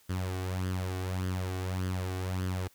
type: tone with flanger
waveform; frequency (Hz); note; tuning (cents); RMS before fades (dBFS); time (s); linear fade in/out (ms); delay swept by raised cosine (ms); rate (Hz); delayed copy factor
sawtooth; 92.5; F#2; 0; -33; 0.09-2.68; 10; 0.62 to 2.72; 1.7; +0.6
effects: white hiss -63 dBFS RMS until 2.74 s